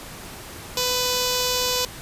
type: tone with notch filter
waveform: 5% pulse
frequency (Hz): 499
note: B4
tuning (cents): +18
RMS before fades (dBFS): -23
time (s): 0.77-1.85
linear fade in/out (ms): 2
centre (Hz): 1800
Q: 0.81
effects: pink hiss -38 dBFS RMS until 2.01 s + resampled to 32000 Hz